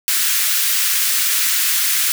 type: high-pass noise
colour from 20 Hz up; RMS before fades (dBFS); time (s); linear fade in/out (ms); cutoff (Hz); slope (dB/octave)
white; -17; 0.08-2.12; 0; 1400; 24
effects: none